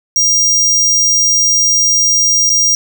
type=tone with dropouts; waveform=square; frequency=5700 Hz; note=F8; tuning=34 cents sharp; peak=-9 dBFS; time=0.16-2.75 s; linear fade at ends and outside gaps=1 ms; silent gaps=2.495-2.5 s; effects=none